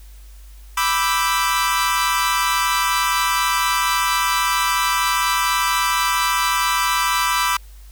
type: chord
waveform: sawtooth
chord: E minor seventh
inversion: second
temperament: equal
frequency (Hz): 987.8 / 1174.7 / 1318.5 / 1568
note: B5 / D6 / E6 / G6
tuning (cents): 0 / 0 / 0 / 0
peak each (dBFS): -17 / -18 / -20 / -23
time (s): 0.77-7.57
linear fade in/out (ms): 5
effects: added 50 Hz sine -38 dBFS peak until 7.91 s + white hiss -52 dBFS RMS until 7.91 s